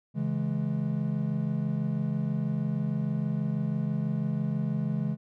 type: chord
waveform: triangle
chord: C# minor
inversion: none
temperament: equal with one note detuned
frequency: 138.59 / 164.81 / 210.6 Hz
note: C#3 / E3 / G#3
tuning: 0 / 0 / +24 cents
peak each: -29 dBFS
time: 0.14-5.17 s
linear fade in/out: 50 ms
effects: none